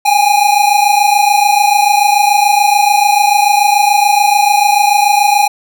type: tone pair together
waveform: square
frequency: 803.7 / 830.6 Hz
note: G5 / G#5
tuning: +43 / 0 cents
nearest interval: minor second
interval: 57 cents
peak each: -11 dBFS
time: 0.05-5.48 s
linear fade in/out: 10 ms
effects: none